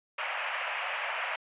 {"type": "band-pass noise", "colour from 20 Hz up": "white", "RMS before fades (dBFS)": -34, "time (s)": [0.18, 1.36], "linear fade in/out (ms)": 5, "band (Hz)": [570, 2800], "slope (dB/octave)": 48, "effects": ["resampled to 8000 Hz"]}